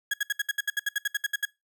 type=tone bursts; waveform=35% pulse; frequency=1661.2 Hz; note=G#6; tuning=in tune; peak=-22 dBFS; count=15; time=0.11-1.453 s; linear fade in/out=5 ms; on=27 ms; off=67 ms; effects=noise-tail reverb RT60 0.2 s tail -21 dB re dry